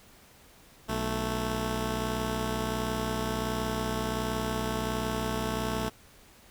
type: tone pair together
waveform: 10% pulse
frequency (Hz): 61.4 / 220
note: B1 / A3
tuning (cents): -9 / 0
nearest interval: octave + minor seventh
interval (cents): 2209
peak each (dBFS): -24 / -23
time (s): 0.88-5.9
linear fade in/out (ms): 20
effects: pink hiss -56 dBFS RMS until 6.5 s